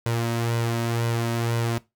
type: tone with flanger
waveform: sawtooth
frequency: 116.54 Hz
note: A#2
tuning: in tune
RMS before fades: -25 dBFS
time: 0.06-1.78 s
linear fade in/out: 0 ms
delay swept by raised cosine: 2 to 3.2 ms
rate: 2 Hz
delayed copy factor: +0.5
effects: noise-tail reverb RT60 0.2 s tail -19 dB re dry